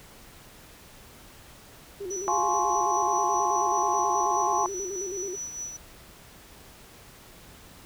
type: tone with vibrato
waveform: sine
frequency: 379.7 Hz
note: F#4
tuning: 45 cents sharp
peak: -32 dBFS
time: 2-5.36 s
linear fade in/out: 10 ms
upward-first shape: square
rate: 9.3 Hz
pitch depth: 91 cents each way
type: tone with tremolo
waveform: sine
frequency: 5920 Hz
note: F#8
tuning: in tune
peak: -31 dBFS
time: 2.1-5.77 s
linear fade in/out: 10 ms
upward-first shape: triangle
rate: 4.9 Hz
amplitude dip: 60%
type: chord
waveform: sine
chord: Db major seventh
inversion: first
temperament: equal with one note detuned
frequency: 698.5 / 845.1 / 1046.5 / 1108.7 Hz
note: F5 / Ab5 / C6 / Db6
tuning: 0 / +30 / 0 / 0 cents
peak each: -31 / -26 / -27 / -31 dBFS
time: 2.28-4.66 s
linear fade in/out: 0 ms
effects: pink hiss -50 dBFS RMS until 7.85 s